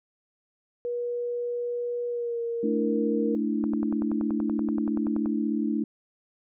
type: tone with pitch glide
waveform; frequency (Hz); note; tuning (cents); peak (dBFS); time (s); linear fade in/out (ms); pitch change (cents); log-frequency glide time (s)
sine; 481.9 to 466.8; B4 to A#4; -43 to +2; -27; 0.85-3.35; 0; -55; 2.08-2.41
type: chord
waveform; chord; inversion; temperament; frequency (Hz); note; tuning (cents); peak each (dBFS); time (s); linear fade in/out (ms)
sine; A suspended fourth; none; just; 220 / 293.3 / 330; A3 / D4 / E4; 0 / -2 / +2; -27 / -28 / -31; 2.63-5.84; 5
type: click train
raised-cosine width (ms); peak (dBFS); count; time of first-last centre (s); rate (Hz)
1; -23; 18; 3.64-5.259; 10.5
effects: none